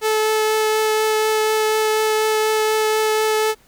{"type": "tone with vibrato", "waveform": "sawtooth", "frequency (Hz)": 433.9, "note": "A4", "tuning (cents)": -24, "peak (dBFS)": -12, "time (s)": [0.01, 3.55], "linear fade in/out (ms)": 50, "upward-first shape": "triangle", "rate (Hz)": 4.1, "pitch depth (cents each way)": 9, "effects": ["pink hiss -54 dBFS RMS until 3.67 s"]}